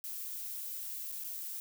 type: noise with dropouts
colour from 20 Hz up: violet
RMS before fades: -41 dBFS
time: 0.04-1.6 s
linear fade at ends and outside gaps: 0 ms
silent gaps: 1.117-1.123 / 1.238-1.244 s
effects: none